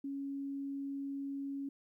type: tone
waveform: sine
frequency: 277.2 Hz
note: C#4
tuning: in tune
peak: -37 dBFS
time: 0.04-1.69 s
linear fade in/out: 5 ms
effects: 13-bit